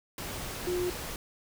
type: tone in noise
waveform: sine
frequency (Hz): 357.8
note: F4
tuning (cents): +42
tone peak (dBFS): -28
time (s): 0.67-0.9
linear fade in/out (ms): 2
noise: pink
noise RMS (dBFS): -38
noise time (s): 0.18-1.16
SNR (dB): +7
effects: none